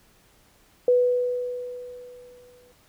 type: tone with exponential decay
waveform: sine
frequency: 493.8 Hz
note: B4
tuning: in tune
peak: -14 dBFS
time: 0.88-2.72 s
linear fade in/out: 2 ms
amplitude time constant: 400 ms
effects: pink hiss -59 dBFS RMS until 2.88 s